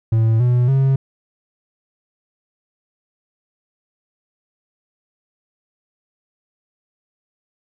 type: tone with pitch steps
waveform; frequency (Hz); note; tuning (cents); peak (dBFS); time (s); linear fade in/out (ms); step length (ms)
triangle; 112.1 / 122.95 / 134.86; A2 / B2 / C#3; +33 / -7 / -47; -10; 0.12-0.96; 5; 280
effects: none